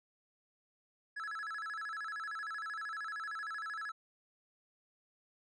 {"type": "tone with vibrato", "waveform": "triangle", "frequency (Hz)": 1490, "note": "F#6", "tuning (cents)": 12, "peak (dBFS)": -37, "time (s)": [1.16, 3.92], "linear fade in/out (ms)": 10, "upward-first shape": "square", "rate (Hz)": 13, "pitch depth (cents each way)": 210, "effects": ["resampled to 22050 Hz"]}